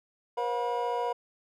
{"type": "tone cluster", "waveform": "triangle", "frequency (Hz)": [478.6, 533, 718, 970], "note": ["A#4", "C5", "F5", "B5"], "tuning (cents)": [46, 32, 48, -31], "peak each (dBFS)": [-30, -36, -32, -30], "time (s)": [0.37, 1.13], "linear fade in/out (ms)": 10, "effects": []}